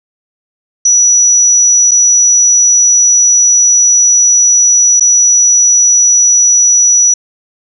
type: tone with dropouts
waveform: sine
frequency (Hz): 5880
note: F#8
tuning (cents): -12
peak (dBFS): -4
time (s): 0.85-7.14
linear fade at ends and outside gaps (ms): 5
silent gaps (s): 1.911-1.915 / 4.998-5.007
effects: none